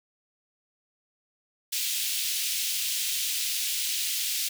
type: high-pass noise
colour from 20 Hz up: pink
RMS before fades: -29 dBFS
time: 1.72-4.49 s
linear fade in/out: 10 ms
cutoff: 2800 Hz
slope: 24 dB/octave
effects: none